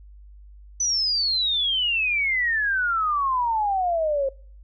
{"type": "exponential sweep", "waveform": "sine", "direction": "down", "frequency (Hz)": [6050, 531], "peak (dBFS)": -20, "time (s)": [0.8, 4.29], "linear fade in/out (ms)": 5, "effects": ["noise-tail reverb RT60 0.5 s tail -25 dB re dry", "added 50 Hz sine -43 dBFS peak until 4.63 s"]}